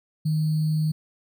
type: tone with sample-and-hold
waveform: sine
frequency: 155.56 Hz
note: D#3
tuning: in tune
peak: -20 dBFS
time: 0.25-0.92 s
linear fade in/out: 10 ms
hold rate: 4410 Hz
effects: none